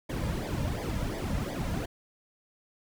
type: noise with flanger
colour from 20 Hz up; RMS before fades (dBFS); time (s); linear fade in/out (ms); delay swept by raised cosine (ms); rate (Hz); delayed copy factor
brown; -32; 0.09-1.86; 10; 0.71 to 2.71; 2.8; -0.8
effects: none